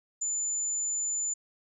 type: tone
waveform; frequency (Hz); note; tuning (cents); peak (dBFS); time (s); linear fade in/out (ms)
sine; 7040; A8; 0; -28; 0.21-1.34; 10
effects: none